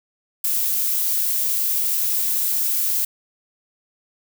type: noise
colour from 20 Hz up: violet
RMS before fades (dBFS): -21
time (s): 0.44-3.05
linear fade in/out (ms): 5
effects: none